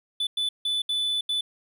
triangle tone bursts at uneven times, 3488 Hz, A7, 16 cents flat, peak -22 dBFS, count 5, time 0.2-0.27 / 0.37-0.49 / 0.65-0.82 / 0.89-1.21 / 1.29-1.41 s, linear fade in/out 5 ms, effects none

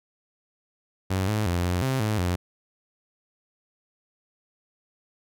sawtooth tone with pitch steps, 94.7 / 106.9 / 87.4 / 89.3 / 132.1 / 107.4 / 89 Hz, F#2 / A2 / F2 / F2 / C3 / A2 / F2, +41 / -49 / +2 / +39 / +17 / -41 / +33 cents, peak -19 dBFS, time 1.1-2.36 s, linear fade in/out 10 ms, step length 180 ms, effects none

